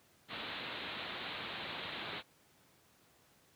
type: low-pass noise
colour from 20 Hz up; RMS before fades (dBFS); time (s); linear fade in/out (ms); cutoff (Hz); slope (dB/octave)
white; -43; 0.28-2.23; 50; 4100; 96
effects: pink hiss -67 dBFS RMS until 3.55 s + high-pass 100 Hz 12 dB/octave